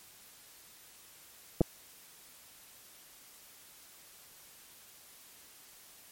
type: clicks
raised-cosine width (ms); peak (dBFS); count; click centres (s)
2; -12; 2; 1.608 / 1.614
effects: white hiss -56 dBFS RMS until 6.11 s + MP3 64 kbps